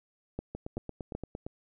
two click trains, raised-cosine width 2 ms, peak -21 / -24 dBFS, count 3 / 9, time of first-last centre 0.39-1.15 / 0.55-1.465 s, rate 2.63 / 8.74 Hz, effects none

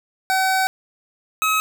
25% pulse tone pair in turn, 760 / 1278.2 Hz, F#5 / D#6, +46 / +46 cents, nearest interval major sixth, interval 900 cents, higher second, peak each -13 dBFS, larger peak neither, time 0.3-0.67 / 1.42-1.6 s, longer first, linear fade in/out 0 ms, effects none

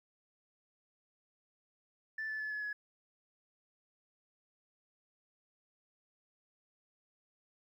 sine tone with pitch steps, 1760 / 1741.8 / 1723.8 / 1706 / 1688.3 Hz, A6 / A6 / A6 / G#6 / G#6, 0 / -18 / -36 / +46 / +28 cents, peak -35 dBFS, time 2.18-2.73 s, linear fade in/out 5 ms, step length 110 ms, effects tanh soft clip ceiling -33 dBFS + 12-bit

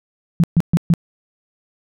sine tone bursts, 168.5 Hz, E3, 38 cents sharp, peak -9 dBFS, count 4, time 0.4-0.938 s, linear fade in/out 0 ms, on 37 ms, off 130 ms, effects none

